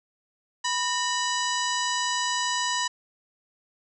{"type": "harmonic tone with a mistuned harmonic", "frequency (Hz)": 985, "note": "B5", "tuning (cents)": -5, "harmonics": [1, 2, 3, 4, 5, 6, 7, 8], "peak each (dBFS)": [-28, -31, -33, -34, -35, -36, -36, -37], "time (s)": [0.64, 2.88], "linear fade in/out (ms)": 10, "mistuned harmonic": 2, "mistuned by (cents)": -120, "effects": []}